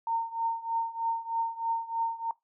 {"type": "tone with tremolo", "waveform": "sine", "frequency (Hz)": 915, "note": "A#5", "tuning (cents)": -32, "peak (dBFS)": -24, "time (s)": [0.07, 2.31], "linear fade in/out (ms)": 2, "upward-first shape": "triangle", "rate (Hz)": 3.2, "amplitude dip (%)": 90, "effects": ["noise-tail reverb RT60 0.2 s tail -22 dB re dry"]}